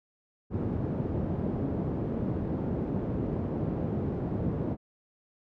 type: band-pass noise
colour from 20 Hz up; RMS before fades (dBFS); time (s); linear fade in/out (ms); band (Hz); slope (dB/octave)
pink; -31; 0.5-4.77; 50; 100 to 370; 12
effects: none